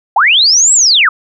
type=linear two-way sweep; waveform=sine; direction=up then down; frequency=698.5 to 7902 to 1133 Hz; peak=-5 dBFS; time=0.16-1.09 s; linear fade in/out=5 ms; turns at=0.73 s; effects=none